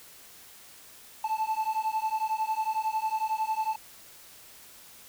triangle beating tone pair, 871 / 882 Hz, A5 / A5, -18 / +4 cents, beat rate 11 Hz, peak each -28 dBFS, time 1.24-3.76 s, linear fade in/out 5 ms, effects white hiss -51 dBFS RMS until 5.08 s

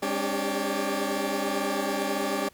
20% pulse tone cluster, 202 / 269.5 / 296.5 / 394.9 / 571 Hz, G#3 / C#4 / D4 / G4 / D5, -48 / -49 / +17 / +13 / -49 cents, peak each -28 dBFS, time 0.02-2.49 s, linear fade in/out 10 ms, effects pink hiss -58 dBFS RMS until 2.53 s

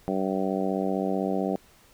harmonic tone, 95.7 Hz, G2, 41 cents flat, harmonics 2 / 3 / 4 / 5 / 6 / 7 / 8, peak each -29 / -31 / -32 / -33 / -34 / -34 / -35 dBFS, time 0.08-1.56 s, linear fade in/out 0 ms, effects pink hiss -57 dBFS RMS until 1.93 s

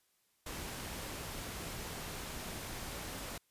pink noise, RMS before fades -43 dBFS, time 0.46-3.38 s, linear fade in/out 5 ms, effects white hiss -75 dBFS RMS until 3.5 s + resampled to 32000 Hz

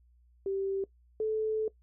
sine tone pair in turn, 389.5 / 435.3 Hz, G4 / A4, -11 / -19 cents, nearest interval major second, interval 192 cents, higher second, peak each -29 / -27 dBFS, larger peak second, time 0.46-0.84 / 1.2-1.68 s, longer second, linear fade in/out 2 ms, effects noise-tail reverb RT60 0.1 s tail -19 dB re dry + added 60 Hz sine -60 dBFS peak until 1.82 s

